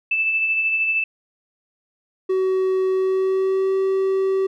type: tone with tremolo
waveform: sine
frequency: 2637 Hz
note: E7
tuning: in tune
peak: -16 dBFS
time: 0.11-1.04 s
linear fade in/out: 5 ms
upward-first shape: sine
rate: 13 Hz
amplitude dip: 35%
type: tone with pitch glide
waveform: triangle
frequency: 376.8 to 384.1 Hz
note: F#4 to G4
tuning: +32 to -35 cents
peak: -15 dBFS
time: 2.29-4.47 s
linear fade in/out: 10 ms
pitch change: +33 cents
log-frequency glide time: 2.89-3.75 s
effects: none